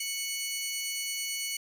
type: tone pair together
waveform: 15% pulse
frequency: 2217 / 2959 Hz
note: C#7 / F#7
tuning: 0 / -1 cents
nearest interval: perfect fourth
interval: 499 cents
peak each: -28 dBFS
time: 0-1.57 s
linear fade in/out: 5 ms
effects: none